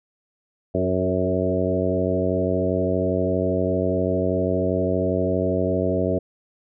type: harmonic tone with a mistuned harmonic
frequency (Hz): 92.5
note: F#2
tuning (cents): 0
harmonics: 1 / 2 / 3 / 4 / 5 / 6 / 7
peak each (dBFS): -27 / -27 / -27 / -27 / -27 / -27 / -27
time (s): 0.74-6.19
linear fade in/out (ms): 10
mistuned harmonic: 5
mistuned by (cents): -17
effects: none